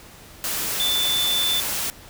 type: tone in noise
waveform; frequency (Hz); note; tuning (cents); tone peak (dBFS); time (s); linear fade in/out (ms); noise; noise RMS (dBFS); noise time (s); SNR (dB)
sine; 3520; A7; 0; -20; 0.8-1.6; 0; white; -26; 0.44-1.9; +3
effects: pink hiss -45 dBFS RMS until 2.09 s